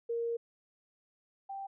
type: tone pair in turn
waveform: sine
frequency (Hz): 466.2 / 784.1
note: A#4 / G5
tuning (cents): 0 / 0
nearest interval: major sixth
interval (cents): 900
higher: second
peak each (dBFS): -31 / -38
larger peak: first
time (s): 0.09-0.37 / 1.49-1.67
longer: first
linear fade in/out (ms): 10
effects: none